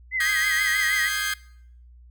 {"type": "tone with vibrato", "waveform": "sine", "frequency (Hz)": 1975.5, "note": "B6", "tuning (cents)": 0, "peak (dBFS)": -22, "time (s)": [0.11, 1.11], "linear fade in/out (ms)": 50, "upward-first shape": "sine", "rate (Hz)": 6.3, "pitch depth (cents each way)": 84}
{"type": "chord", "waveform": "sawtooth", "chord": "Ab major seventh", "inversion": "second", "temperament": "equal", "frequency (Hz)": [1244.5, 1568, 1661.2, 2093], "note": ["Eb6", "G6", "Ab6", "C7"], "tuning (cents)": [0, 0, 0, 0], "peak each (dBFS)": [-31, -25, -25, -26], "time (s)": [0.2, 1.34], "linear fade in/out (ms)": 5}
{"effects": ["noise-tail reverb RT60 0.7 s tail -22 dB re dry", "added 60 Hz sine -46 dBFS peak until 2.1 s"]}